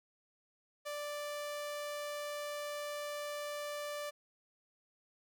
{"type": "tone", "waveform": "sawtooth", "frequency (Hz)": 587.3, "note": "D5", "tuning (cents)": 0, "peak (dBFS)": -35, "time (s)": [0.85, 4.11], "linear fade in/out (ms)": 20, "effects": []}